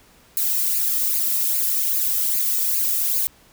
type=noise with flanger; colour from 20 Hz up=violet; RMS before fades=-21 dBFS; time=0.37-3.27 s; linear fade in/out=0 ms; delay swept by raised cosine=0.43 to 1.63 ms; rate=2.5 Hz; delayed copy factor=+0.7; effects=pink hiss -53 dBFS RMS until 3.52 s